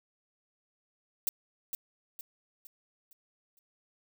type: noise with echo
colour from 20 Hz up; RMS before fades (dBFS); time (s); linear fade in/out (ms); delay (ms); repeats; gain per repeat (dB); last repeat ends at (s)
violet; -29; 1.27-1.29; 0; 460; 5; -7; 3.59
effects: none